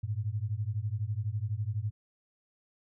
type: beating tone pair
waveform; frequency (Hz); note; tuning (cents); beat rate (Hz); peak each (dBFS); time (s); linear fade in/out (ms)
sine; 100 / 112; G2 / A2; +35 / +31; 12; -33 / -33; 0.03-1.91; 10
effects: none